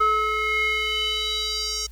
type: tone with band-pass filter sweep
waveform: square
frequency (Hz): 430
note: A4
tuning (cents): -40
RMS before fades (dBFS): -24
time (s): 0-1.87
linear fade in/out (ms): 10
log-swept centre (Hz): 1300 to 5900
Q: 4.1
effects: added 57 Hz sine -39 dBFS peak until 1.91 s + white hiss -57 dBFS RMS until 1.91 s